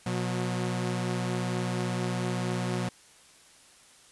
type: tone pair together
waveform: sawtooth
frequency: 122.23 / 181.2 Hz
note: B2 / F#3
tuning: -17 / -36 cents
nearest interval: perfect fifth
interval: 681 cents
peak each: -27 dBFS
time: 0.06-2.89 s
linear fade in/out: 5 ms
effects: white hiss -56 dBFS RMS until 4.11 s + resampled to 24000 Hz